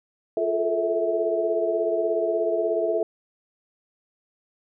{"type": "tone cluster", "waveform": "sine", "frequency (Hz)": [349, 430.3, 446.9, 654], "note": ["F4", "A4", "A4", "E5"], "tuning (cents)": [-1, -39, 27, -14], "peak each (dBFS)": [-28, -27, -29, -24], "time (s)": [0.37, 3.03], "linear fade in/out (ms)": 2, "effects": []}